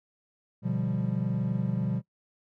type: chord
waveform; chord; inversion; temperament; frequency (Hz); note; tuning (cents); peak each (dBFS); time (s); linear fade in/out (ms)
triangle; G dominant seventh; first; equal; 123.47 / 146.83 / 174.61 / 196; B2 / D3 / F3 / G3; 0 / 0 / 0 / 0; -29 / -32 / -29 / -30; 0.62-2.02; 50
effects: noise-tail reverb RT60 0.1 s tail -18 dB re dry